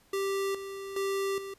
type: tone with tremolo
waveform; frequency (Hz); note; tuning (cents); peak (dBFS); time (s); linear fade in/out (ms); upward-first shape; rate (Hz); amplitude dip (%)
square; 392; G4; 0; -29; 0.13-1.54; 5; square; 1.2; 65
effects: pink hiss -63 dBFS RMS until 1.58 s + resampled to 32000 Hz